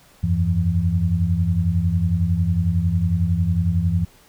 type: tone cluster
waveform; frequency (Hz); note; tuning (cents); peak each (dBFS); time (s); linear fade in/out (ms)
sine; 85 / 96 / 169.1; F2 / G2 / E3; -46 / -36 / +44; -21; 0.23-4.05; 10
effects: pink hiss -52 dBFS RMS until 4.28 s

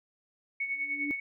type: tone with tremolo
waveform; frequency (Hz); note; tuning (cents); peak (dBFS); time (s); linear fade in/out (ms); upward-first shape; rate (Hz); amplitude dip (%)
sine; 2217; C#7; 0; -28; 0.6-1.2; 5; sine; 10; 60
type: tone with exponential growth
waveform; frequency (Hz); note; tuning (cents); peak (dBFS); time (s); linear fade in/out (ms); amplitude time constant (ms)
sine; 290; D4; -22; -29; 0.67-1.11; 0; 94
effects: none

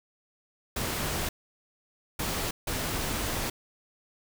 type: noise bursts at uneven times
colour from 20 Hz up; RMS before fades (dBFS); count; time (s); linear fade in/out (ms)
pink; -31; 3; 0.76-1.29 / 2.19-2.51 / 2.67-3.5; 5
effects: none

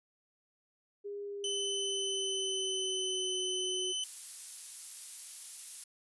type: tone with pitch glide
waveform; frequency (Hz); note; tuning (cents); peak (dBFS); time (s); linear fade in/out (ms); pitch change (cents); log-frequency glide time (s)
sine; 406.1 to 370.3; G#4 to F#4; -39 to +1; -38; 1.04-3.93; 20; -160; 1.22-3.39
type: tone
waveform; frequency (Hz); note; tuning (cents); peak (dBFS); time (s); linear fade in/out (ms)
sawtooth; 3032; F#7; +42; -30; 1.44-4.04; 2
type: noise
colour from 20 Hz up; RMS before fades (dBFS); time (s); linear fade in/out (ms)
violet; -40; 4.03-5.84; 5
effects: resampled to 24000 Hz

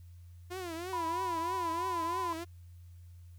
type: tone with vibrato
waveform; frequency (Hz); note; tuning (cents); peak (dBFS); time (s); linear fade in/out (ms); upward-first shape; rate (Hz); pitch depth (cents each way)
sawtooth; 349.2; F4; 0; -34; 0.5-2.45; 20; triangle; 3.1; 160
type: tone with pitch glide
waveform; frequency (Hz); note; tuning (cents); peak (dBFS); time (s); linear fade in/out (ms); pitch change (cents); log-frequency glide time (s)
sine; 987.8 to 1010.9; B5 to B5; 0 to +40; -32; 0.93-2.33; 2; +40; 1.26-2.16
effects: added 87 Hz sine -49 dBFS peak until 3.38 s + white hiss -72 dBFS RMS until 3.38 s

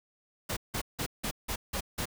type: noise bursts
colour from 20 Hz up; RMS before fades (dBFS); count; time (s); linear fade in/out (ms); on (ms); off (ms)
pink; -33; 7; 0.49-2.056; 10; 78; 170
effects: none

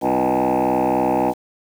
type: tone with frequency modulation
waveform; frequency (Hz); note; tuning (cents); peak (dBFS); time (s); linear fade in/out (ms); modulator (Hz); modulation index
sine; 554.4; C#5; 0; -13; 0.01-1.34; 50; 63.6; 5.3
effects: tanh soft clip ceiling -14 dBFS + 7-bit

